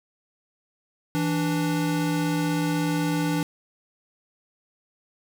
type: tone pair together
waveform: square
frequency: 164.95 / 293.7 Hz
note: E3 / D4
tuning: +1 / 0 cents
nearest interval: minor seventh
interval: 999 cents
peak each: -26 dBFS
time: 1.15-3.43 s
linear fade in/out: 0 ms
effects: none